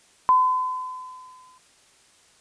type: tone with exponential decay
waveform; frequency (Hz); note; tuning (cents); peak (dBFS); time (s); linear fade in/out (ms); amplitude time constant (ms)
sine; 1017; C6; -50; -12; 0.29-1.58; 0; 280
effects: white hiss -57 dBFS RMS until 2.4 s + resampled to 22050 Hz